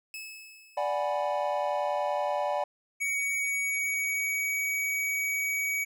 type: tone with exponential decay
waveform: sawtooth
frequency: 2595 Hz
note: E7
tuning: 28 cents flat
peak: -34 dBFS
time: 0.14-1.43 s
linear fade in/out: 1 ms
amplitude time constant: 280 ms
type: chord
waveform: triangle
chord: G# half-diminished seventh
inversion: second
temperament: equal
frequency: 587.3 / 740 / 830.6 / 987.8 Hz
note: D5 / F#5 / G#5 / B5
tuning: 0 / 0 / 0 / 0 cents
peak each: -28 / -31 / -31 / -33 dBFS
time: 0.77-2.64 s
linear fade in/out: 5 ms
type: tone with pitch glide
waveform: square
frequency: 2248 to 2262 Hz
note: C#7 to C#7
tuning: +24 to +34 cents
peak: -28 dBFS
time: 3-5.85 s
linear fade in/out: 20 ms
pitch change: +10 cents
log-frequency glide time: 3.45-4.58 s
effects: none